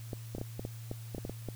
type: clicks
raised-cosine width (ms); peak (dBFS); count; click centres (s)
2; -24; 12; 0.132 / 0.35 / 0.383 / 0.414 / 0.595 / 0.651 / 0.914 / 1.148 / 1.182 / 1.251 / 1.296 / 1.487
effects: added 114 Hz sine -42 dBFS peak until 1.55 s + white hiss -55 dBFS RMS until 1.55 s